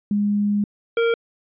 sine / square tone pair in turn, 205.5 / 463.1 Hz, G#3 / A#4, -18 / -11 cents, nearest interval octave + major second, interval 1407 cents, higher second, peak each -17 dBFS, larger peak neither, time 0.11-0.64 / 0.97-1.14 s, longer first, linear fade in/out 2 ms, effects resampled to 8000 Hz

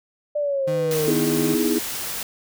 sine linear sweep, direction down, 597 to 440 Hz, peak -20 dBFS, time 0.35-1.11 s, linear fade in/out 10 ms
35% pulse tone, 154.9 Hz, D#3, 7 cents flat, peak -25 dBFS, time 0.67-1.55 s, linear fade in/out 10 ms
white noise, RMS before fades -29 dBFS, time 0.91-2.23 s, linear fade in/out 2 ms
sine chord, E major seventh, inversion second, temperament equal, 246.9 / 311.1 / 329.6 / 415.3 Hz, B3 / D#4 / E4 / G#4, 0 / 0 / 0 / 0 cents, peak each -24 dBFS, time 1.07-1.79 s, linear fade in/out 10 ms
effects none

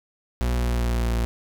40% pulse tone with pitch glide, 60.5 to 57.9 Hz, B1 to A#1, -35 to -11 cents, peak -20 dBFS, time 0.41-1.25 s, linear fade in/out 0 ms, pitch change -76 cents, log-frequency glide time 0.54-1.13 s, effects none

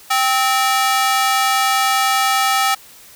sawtooth ring-modulated tone, 1040 Hz, C6, 11 cents flat, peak -7 dBFS, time 0.1-2.75 s, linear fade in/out 10 ms, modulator 255 Hz, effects white hiss -43 dBFS RMS until 3.15 s

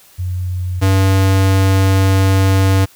sine / square tone pair in turn, 90.7 / 96.09 Hz, F#2 / G2, -34 / -34 cents, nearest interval minor second, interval 100 cents, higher second, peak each -17 / -10 dBFS, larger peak second, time 0.18-0.81 / 0.81-2.86 s, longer second, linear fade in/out 20 ms, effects white hiss -46 dBFS RMS until 2.95 s

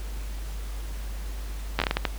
slowing click train, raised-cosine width 0.3 ms, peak -7 dBFS, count 8, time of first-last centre 1.79-2.052 s, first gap 11 ms, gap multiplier 1.4, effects added 50 Hz sine -31 dBFS peak until 2.18 s + pink hiss -45 dBFS RMS until 2.18 s

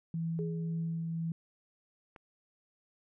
sine tone with tremolo, 164.81 Hz, E3, in tune, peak -31 dBFS, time 0.14-1.32 s, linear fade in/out 2 ms, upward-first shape triangle, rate 1.9 Hz, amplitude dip 25%
sine tone with exponential decay, 416.8 Hz, G#4, 6 cents sharp, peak -35 dBFS, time 0.39-1.18 s, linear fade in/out 0 ms, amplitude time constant 170 ms
click, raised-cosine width 0.5 ms, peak -35 dBFS, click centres 2.162 s
effects none

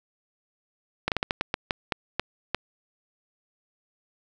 slowing click train, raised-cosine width 0.3 ms, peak -8 dBFS, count 11, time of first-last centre 1.08-2.547 s, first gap 38 ms, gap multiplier 1.28, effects none

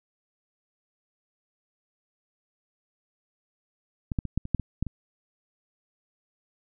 clicks, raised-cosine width 5 ms, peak -17 / -13 / -20 / -12 / -23 / -10 / -19 / -13 / -21 dBFS, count 9, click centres 4.118 / 4.188 / 4.253 / 4.376 / 4.454 / 4.547 / 4.597 / 4.826 / 4.867 s, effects none

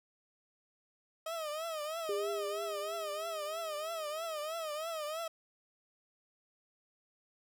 30% pulse tone with vibrato, 630 Hz, D#5, 21 cents sharp, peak -34 dBFS, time 1.26-5.28 s, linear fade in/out 5 ms, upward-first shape triangle, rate 3.1 Hz, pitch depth 130 cents each way
sine tone with exponential decay, 406.2 Hz, G#4, 38 cents flat, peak -32 dBFS, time 2.09-4.85 s, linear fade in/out 2 ms, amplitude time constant 600 ms
effects none

